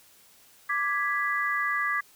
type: chord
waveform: sine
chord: G# diminished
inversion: second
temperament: equal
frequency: 1174.7 / 1661.2 / 1975.5 Hz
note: D6 / G#6 / B6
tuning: 0 / 0 / 0 cents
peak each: -29 dBFS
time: 0.69-2.01 s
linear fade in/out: 10 ms
effects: white hiss -57 dBFS RMS until 2.15 s